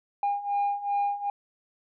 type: beating tone pair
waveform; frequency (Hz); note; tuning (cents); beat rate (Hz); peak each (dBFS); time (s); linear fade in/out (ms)
sine; 808 / 810.6; G#5 / G#5; -48 / -42; 2.6; -28 / -25; 0.23-1.3; 2
effects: tanh soft clip ceiling -21 dBFS